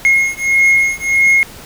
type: beating tone pair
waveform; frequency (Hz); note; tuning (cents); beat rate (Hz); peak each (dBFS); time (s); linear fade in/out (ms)
triangle; 2155 / 2156.6; C#7 / C#7; -49 / -48; 1.6; -11; 0.05-1.43; 0
effects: pink hiss -35 dBFS RMS until 1.65 s